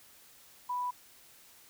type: tone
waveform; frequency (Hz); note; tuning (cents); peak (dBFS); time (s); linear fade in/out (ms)
sine; 987.8; B5; 0; -31; 0.69-0.91; 10
effects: white hiss -58 dBFS RMS until 1.69 s